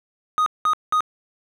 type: tone bursts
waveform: triangle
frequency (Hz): 1244.5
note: D#6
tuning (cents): 0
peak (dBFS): -14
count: 3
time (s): 0.38-1.006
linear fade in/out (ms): 0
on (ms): 82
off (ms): 190
effects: none